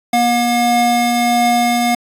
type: tone pair together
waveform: square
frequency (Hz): 239 / 718.5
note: A#3 / F5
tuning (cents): +43 / +49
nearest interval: octave + perfect fifth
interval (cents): 1906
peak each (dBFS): -17 / -14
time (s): 0.13-1.95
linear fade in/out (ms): 5
effects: resampled to 32000 Hz